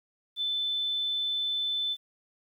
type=tone; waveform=sine; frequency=3520 Hz; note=A7; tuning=in tune; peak=-27 dBFS; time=0.36-1.97 s; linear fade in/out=50 ms; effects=10-bit